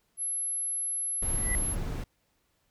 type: tone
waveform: sine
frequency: 11100 Hz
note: F9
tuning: 12 cents flat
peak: -29 dBFS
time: 0.17-1.76 s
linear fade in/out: 50 ms
type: noise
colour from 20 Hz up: brown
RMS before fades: -32 dBFS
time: 1.22-2.04 s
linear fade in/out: 5 ms
type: tone with exponential growth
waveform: sine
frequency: 1975.5 Hz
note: B6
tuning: in tune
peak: -28 dBFS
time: 1.31-1.55 s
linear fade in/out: 0 ms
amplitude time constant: 52 ms
effects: pink hiss -73 dBFS RMS until 2.7 s